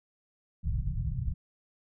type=low-pass noise; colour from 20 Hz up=pink; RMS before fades=-31 dBFS; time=0.63-1.34 s; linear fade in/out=20 ms; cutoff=160 Hz; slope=48 dB/octave; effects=none